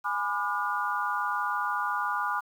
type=chord; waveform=sine; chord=G# diminished seventh; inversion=none; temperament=just; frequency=830.6 / 996.7 / 1196.1 / 1435.3 Hz; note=G#5 / B5 / D6 / F6; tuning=0 / +16 / +31 / +47 cents; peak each=-34 / -32 / -31 / -32 dBFS; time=0.04-2.41 s; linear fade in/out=20 ms; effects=9-bit